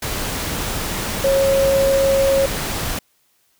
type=tone in noise; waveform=sine; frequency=545 Hz; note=C#5; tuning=29 cents flat; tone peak=-13 dBFS; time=1.24-2.46 s; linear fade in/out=5 ms; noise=pink; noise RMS=-24 dBFS; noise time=0.02-2.99 s; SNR=+8 dB; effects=white hiss -62 dBFS RMS until 3.59 s